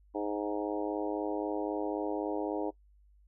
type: harmonic tone with a mistuned harmonic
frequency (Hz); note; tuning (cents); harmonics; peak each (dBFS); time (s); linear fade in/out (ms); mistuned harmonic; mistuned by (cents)
103.83; G#2; 0; 3 / 4 / 5 / 6 / 7 / 8 / 9; -35 / -37 / -39 / -41 / -42 / -43 / -44; 0.14-2.71; 20; 8; -15
effects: noise-tail reverb RT60 0.1 s tail -21 dB re dry + added 50 Hz sine -59 dBFS peak until 3.27 s